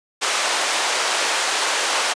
pink band-pass noise, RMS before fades -21 dBFS, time 0.21-2.14 s, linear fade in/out 20 ms, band 670 to 8700 Hz, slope 12 dB/octave, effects high-pass 300 Hz 12 dB/octave + resampled to 22050 Hz

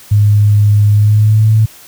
sine tone with pitch glide, 103.83 to 109.56 Hz, G#2 to A2, 0 to -7 cents, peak -5 dBFS, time 0.11-1.66 s, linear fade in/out 10 ms, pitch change +93 cents, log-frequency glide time 0.92-1.52 s, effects white hiss -38 dBFS RMS until 1.87 s

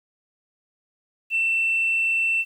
sine tone, 2683 Hz, E7, 30 cents sharp, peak -18 dBFS, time 1.3-2.45 s, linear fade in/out 50 ms, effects tanh soft clip ceiling -15 dBFS + 9-bit

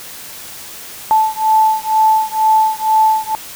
sine beating tone pair, 874 / 876.1 Hz, A5 / A5, -12 / -8 cents, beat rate 2.1 Hz, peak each -13 dBFS, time 1.11-3.35 s, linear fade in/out 0 ms, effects white hiss -32 dBFS RMS until 3.55 s

